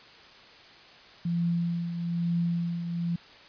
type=tone with tremolo; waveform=sine; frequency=170.9 Hz; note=F3; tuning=37 cents flat; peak=-23 dBFS; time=1.25-3.16 s; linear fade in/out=5 ms; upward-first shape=triangle; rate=1.1 Hz; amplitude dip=60%; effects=white hiss -51 dBFS RMS until 3.48 s + resampled to 11025 Hz